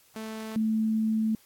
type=tone pair in turn; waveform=sawtooth / sine; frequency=219.7 / 219.7 Hz; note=A3 / A3; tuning=-2 / -2 cents; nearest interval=unison; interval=0 cents; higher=neither; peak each=-31 / -23 dBFS; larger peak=second; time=0.16-0.56 / 0.56-1.35 s; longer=second; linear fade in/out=2 ms; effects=white hiss -60 dBFS RMS until 1.45 s + AAC 64 kbps